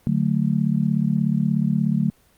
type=chord; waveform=sine; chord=D major; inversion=none; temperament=just; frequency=146.83 / 183.54 / 220.2 Hz; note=D3 / F#3 / A3; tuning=0 / -14 / +2 cents; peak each=-22 dBFS; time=0.07-2.1 s; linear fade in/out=0 ms; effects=pink hiss -58 dBFS RMS until 2.37 s + Opus 24 kbps